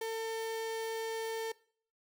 35% pulse tone, 448.8 Hz, A4, 34 cents sharp, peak -33 dBFS, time 0.01-1.52 s, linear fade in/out 5 ms, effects noise-tail reverb RT60 0.5 s tail -21 dB re dry

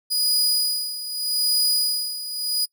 sawtooth tone with tremolo, 4931 Hz, D#8, 16 cents flat, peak -14 dBFS, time 0.1-2.66 s, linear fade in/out 20 ms, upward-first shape sine, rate 0.82 Hz, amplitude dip 75%, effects noise-tail reverb RT60 0.1 s tail -22 dB re dry

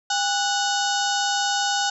harmonic tone with a mistuned harmonic, 738 Hz, F#5, 5 cents flat, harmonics 1 / 2 / 4 / 5 / 6 / 7 / 8 / 9 / 10, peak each -24 / -27 / -30 / -31 / -32 / -32 / -33 / -34 / -34 dBFS, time 0.1-1.9 s, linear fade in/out 5 ms, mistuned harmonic 1, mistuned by +150 cents, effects none

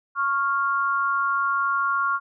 sine tone pair together, 1104.1 / 1396.9 Hz, C#6 / F6, -7 / 0 cents, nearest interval major third, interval 407 cents, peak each -23 dBFS, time 0.15-2.2 s, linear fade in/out 50 ms, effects none

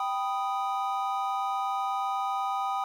triangle chord, G augmented, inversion none, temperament equal, 784 / 987.8 / 1244.5 Hz, G5 / B5 / D#6, 0 / 0 / 0 cents, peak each -28 / -33 / -30 dBFS, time 0-2.84 s, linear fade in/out 2 ms, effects 10-bit

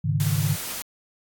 sine chord, Ab suspended fourth, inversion none, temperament equal, 103.83 / 138.59 / 155.56 Hz, Ab2 / Db3 / Eb3, 0 / 0 / 0 cents, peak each -25 / -25 / -24 dBFS, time 0.04-0.56 s, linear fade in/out 10 ms
white noise, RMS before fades -32 dBFS, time 0.2-0.82 s, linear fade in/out 0 ms
effects AAC 64 kbps

